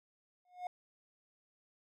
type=tone with exponential growth; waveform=triangle; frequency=721 Hz; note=F#5; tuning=45 cents flat; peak=-32 dBFS; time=0.45-0.67 s; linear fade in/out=2 ms; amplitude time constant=46 ms; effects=none